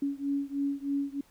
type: beating tone pair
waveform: sine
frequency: 279.2 / 282.4 Hz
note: C#4 / C#4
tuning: +13 / +32 cents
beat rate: 3.2 Hz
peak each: -31 / -32 dBFS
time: 0.02-1.21 s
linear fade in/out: 5 ms
effects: pink hiss -63 dBFS RMS until 1.3 s